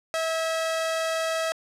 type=tone pair together; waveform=sawtooth; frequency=648 / 1632.9 Hz; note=E5 / G#6; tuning=-30 / -30 cents; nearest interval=octave + major third; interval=1600 cents; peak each=-21 / -33 dBFS; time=0.14-1.52 s; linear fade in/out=0 ms; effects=low-pass 10000 Hz 12 dB/octave